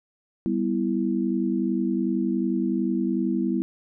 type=chord; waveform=sine; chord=E minor; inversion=first; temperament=equal; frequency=196 / 246.9 / 329.6 Hz; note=G3 / B3 / E4; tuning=0 / 0 / 0 cents; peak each=-26 dBFS; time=0.46-3.62 s; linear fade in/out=0 ms; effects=none